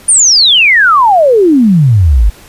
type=exponential sweep; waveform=sine; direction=down; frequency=9620 to 46.99 Hz; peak=-3 dBFS; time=0.08-2.3 s; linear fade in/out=10 ms; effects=pink hiss -37 dBFS RMS until 2.48 s + resampled to 32000 Hz